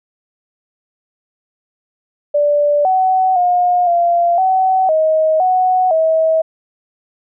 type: tone with pitch steps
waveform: sine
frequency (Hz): 585 / 751 / 715 / 690 / 755 / 630 / 740 / 642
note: D5 / F#5 / F5 / F5 / F#5 / D#5 / F#5 / E5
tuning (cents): -7 / +26 / +41 / -21 / +35 / +21 / 0 / -46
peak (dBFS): -10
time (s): 2.34-6.42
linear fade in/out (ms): 10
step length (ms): 510
effects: none